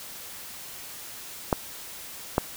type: clicks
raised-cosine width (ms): 1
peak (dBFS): -6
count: 2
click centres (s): 1.528 / 2.381
effects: white hiss -41 dBFS RMS until 2.56 s